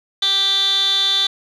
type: tone with band-pass filter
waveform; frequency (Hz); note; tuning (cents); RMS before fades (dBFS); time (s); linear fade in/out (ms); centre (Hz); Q
15% pulse; 392.4; G4; +2; -17; 0.22-1.27; 5; 3600; 9.4
effects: none